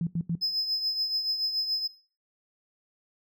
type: tone bursts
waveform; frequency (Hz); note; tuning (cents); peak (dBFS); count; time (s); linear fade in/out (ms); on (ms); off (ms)
sine; 168.7; E3; +40; -25; 3; 0.01-0.353; 2; 59; 83
type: tone with tremolo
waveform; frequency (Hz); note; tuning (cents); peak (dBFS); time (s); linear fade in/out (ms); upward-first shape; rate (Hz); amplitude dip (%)
triangle; 5100; D#8; +42; -22; 0.41-1.88; 20; triangle; 7; 60
effects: noise-tail reverb RT60 0.4 s tail -19 dB re dry